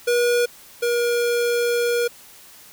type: tone pair in turn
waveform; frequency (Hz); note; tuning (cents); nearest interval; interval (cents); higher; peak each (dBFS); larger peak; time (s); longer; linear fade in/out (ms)
square; 481.6 / 476.9; B4 / A#4; -44 / +39; unison; 17; first; -17 / -19; first; 0.07-0.46 / 0.82-2.08; second; 10
effects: white hiss -46 dBFS RMS until 2.72 s